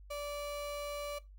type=tone; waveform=35% pulse; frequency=581 Hz; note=D5; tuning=19 cents flat; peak=-36 dBFS; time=0.1-1.19 s; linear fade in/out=10 ms; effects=noise-tail reverb RT60 0.2 s tail -17 dB re dry + added 49 Hz sine -51 dBFS peak until 1.38 s